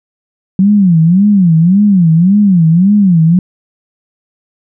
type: tone with vibrato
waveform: sine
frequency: 182.8 Hz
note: F#3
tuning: 21 cents flat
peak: -4 dBFS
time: 0.59-3.39 s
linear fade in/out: 2 ms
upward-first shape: sine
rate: 1.8 Hz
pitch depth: 230 cents each way
effects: none